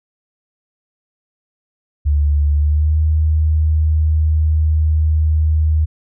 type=tone with pitch glide; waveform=sine; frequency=73 to 77.79 Hz; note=D2 to D#2; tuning=-10 to 0 cents; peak=-11 dBFS; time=2.05-5.86 s; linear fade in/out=20 ms; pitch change=+110 cents; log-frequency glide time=2.53-2.99 s; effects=none